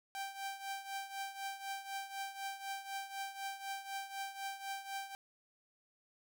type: tone with tremolo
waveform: sawtooth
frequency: 784 Hz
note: G5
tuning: in tune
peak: -34 dBFS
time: 0.15-5.15 s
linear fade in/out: 0 ms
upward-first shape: triangle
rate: 4 Hz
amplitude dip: 80%
effects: none